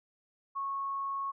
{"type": "tone", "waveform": "sine", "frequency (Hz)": 1100, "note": "C#6", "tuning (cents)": -14, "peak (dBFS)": -32, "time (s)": [0.55, 1.32], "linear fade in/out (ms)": 20, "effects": []}